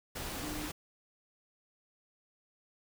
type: tone in noise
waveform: sine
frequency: 301.4 Hz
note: D4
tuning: 45 cents sharp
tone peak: -41 dBFS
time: 0.42-0.69 s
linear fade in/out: 10 ms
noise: pink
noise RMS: -40 dBFS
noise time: 0.15-0.72 s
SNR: -4 dB
effects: none